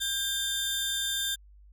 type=tone pair together; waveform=sawtooth; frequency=1594 / 3587 Hz; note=G6 / A7; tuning=+28 / +33 cents; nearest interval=octave + major second; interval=1405 cents; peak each=-32 / -26 dBFS; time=0-1.36 s; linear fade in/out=20 ms; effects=added 50 Hz sine -51 dBFS peak until 1.72 s